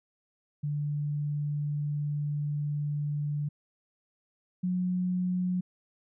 sine tone pair in turn, 146.9 / 181.35 Hz, D3 / F#3, +1 / -34 cents, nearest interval major third, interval 365 cents, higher second, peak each -28 / -26 dBFS, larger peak second, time 0.63-3.49 / 4.63-5.61 s, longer first, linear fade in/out 10 ms, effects none

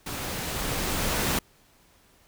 pink noise with level ramp, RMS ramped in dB -34 to -25 dBFS, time 0.06-1.39 s, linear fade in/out 5 ms, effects pink hiss -60 dBFS RMS until 2.27 s

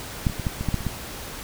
clicks, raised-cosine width 5 ms, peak -7 / -20 / -17 / -11 / -15 / -11 / -10 / -21 / -12 dBFS, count 9, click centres 0.268 / 0.298 / 0.397 / 0.468 / 0.61 / 0.687 / 0.743 / 0.807 / 0.867 s, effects pink hiss -36 dBFS RMS until 1.43 s

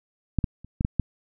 clicks, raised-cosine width 5 ms, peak -9 / -10 / -30 / -12 / -10 / -9 dBFS, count 6, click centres 0.387 / 0.442 / 0.646 / 0.809 / 0.849 / 0.997 s, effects none

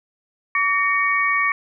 sine tone cluster, 1142 / 1841 / 2244 Hz, D6 / A#6 / C#7, -49 / -22 / +21 cents, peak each -21 / -22 / -20 dBFS, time 0.55-1.52 s, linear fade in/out 2 ms, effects none

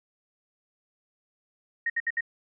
sine tone bursts, 1864.7 Hz, A#6, in tune, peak -24 dBFS, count 4, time 1.86-2.208 s, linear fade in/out 5 ms, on 39 ms, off 64 ms, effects none

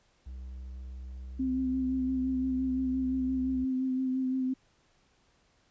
triangle tone, 63.8 Hz, C2, 43 cents flat, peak -37 dBFS, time 0.26-3.65 s, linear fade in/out 10 ms
sine tone with vibrato, 259.5 Hz, C4, 14 cents flat, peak -27 dBFS, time 1.39-4.54 s, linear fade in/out 10 ms, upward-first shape sine, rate 5.8 Hz, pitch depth 22 cents each way
effects pink hiss -68 dBFS RMS until 5.7 s + resampled to 16000 Hz

